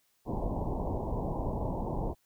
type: low-pass noise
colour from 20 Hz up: pink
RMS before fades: -33 dBFS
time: 0.25-2.15 s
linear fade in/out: 50 ms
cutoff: 1000 Hz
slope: 96 dB/octave
effects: white hiss -72 dBFS RMS until 2.25 s